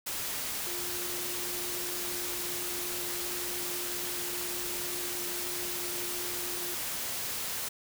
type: tone in noise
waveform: sine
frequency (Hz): 353.9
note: F4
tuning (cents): +23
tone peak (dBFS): -42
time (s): 0.66-6.75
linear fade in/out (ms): 10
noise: white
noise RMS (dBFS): -35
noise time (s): 0.06-7.69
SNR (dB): -10
effects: none